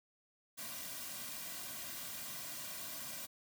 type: noise with comb filter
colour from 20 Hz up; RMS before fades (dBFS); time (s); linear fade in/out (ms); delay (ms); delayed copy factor
white; -45; 0.57-3.27; 20; 2.3; -0.75
effects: none